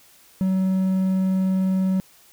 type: tone with vibrato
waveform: triangle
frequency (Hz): 188.6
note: F#3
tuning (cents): +33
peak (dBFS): -16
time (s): 0.41-2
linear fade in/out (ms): 0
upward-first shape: sine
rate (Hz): 20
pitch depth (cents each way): 13
effects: white hiss -53 dBFS RMS until 2.32 s